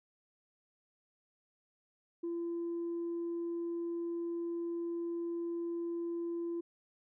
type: tone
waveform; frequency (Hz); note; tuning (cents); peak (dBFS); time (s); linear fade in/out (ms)
sine; 340; F4; -46; -33; 2.23-6.61; 10
effects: tanh soft clip ceiling -32 dBFS